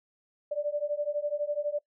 sine beating tone pair, 582 / 594 Hz, D5 / D5, -16 / +20 cents, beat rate 12 Hz, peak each -31 dBFS, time 0.51-1.79 s, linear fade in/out 10 ms, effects noise-tail reverb RT60 0.1 s tail -22 dB re dry

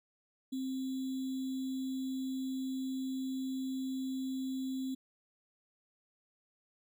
sine tone with sample-and-hold, 262.7 Hz, C4, 7 cents sharp, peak -34 dBFS, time 0.52-4.95 s, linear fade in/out 10 ms, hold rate 3675 Hz, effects none

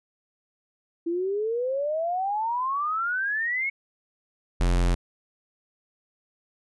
sine exponential sweep, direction up, 329.6 to 2217 Hz, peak -24 dBFS, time 1.06-3.7 s, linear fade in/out 10 ms
square tone, 44 Hz, F1, 14 cents sharp, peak -20 dBFS, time 4.6-4.95 s, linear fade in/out 10 ms
effects resampled to 24000 Hz

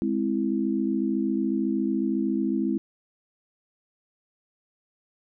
sine chord, Ab augmented, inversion none, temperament equal, 207.7 / 261.6 / 329.6 Hz, Ab3 / C4 / E4, 0 / 0 / 0 cents, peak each -27 dBFS, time 0.02-2.78 s, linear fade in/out 0 ms, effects none

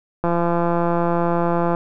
click train, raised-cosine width 1 ms, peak -7 dBFS, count 259, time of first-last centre 0.24-1.749 s, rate 171 Hz, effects none

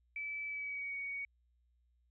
sine tone with pitch glide, 2307 to 2241 Hz, D7 to C#7, -31 to +18 cents, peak -38 dBFS, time 0.16-1.25 s, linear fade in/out 2 ms, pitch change -51 cents, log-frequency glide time 0.46-0.94 s, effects added 60 Hz sine -70 dBFS peak until 2.1 s

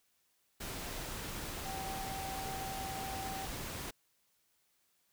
sine tone in noise, 772 Hz, G5, 27 cents flat, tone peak -41 dBFS, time 1.65-3.46 s, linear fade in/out 10 ms, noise pink, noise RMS -42 dBFS, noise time 0.6-3.91 s, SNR -2 dB, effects white hiss -75 dBFS RMS until 5.12 s

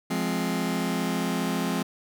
sawtooth chord, F minor, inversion none, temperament just, 174.61 / 209.5 / 261.9 Hz, F3 / Ab3 / C4, 0 / +15 / +2 cents, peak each -25 / -26 / -25 dBFS, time 0.1-1.83 s, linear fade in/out 10 ms, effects none

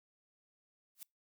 blue noise with exponential growth, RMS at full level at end -43 dBFS, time 0.95-1.03 s, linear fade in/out 1 ms, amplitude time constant 17 ms, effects noise-tail reverb RT60 0.2 s tail -26 dB re dry

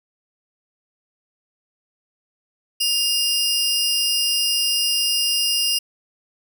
sawtooth tone pair together, 2807 / 5002 Hz, F7 / D#8, +8 / +8 cents, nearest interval minor seventh, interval 1000 cents, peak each -17 / -19 dBFS, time 2.8-5.79 s, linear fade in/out 10 ms, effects none

